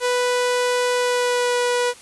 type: tone with pitch glide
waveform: sawtooth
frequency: 493.9 to 488.8 Hz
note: B4 to B4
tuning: 0 to -18 cents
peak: -14 dBFS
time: 0-1.94 s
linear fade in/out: 50 ms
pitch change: -18 cents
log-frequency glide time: 0.94-1.57 s
effects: white hiss -44 dBFS RMS until 2.01 s + resampled to 24000 Hz